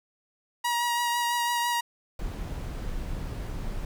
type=tone with vibrato; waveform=sawtooth; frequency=954 Hz; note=A#5; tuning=40 cents sharp; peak=-21 dBFS; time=0.64-1.81 s; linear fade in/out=10 ms; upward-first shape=triangle; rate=6 Hz; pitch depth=19 cents each way
type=noise; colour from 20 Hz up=brown; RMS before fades=-33 dBFS; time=2.19-3.85 s; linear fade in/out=2 ms
effects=none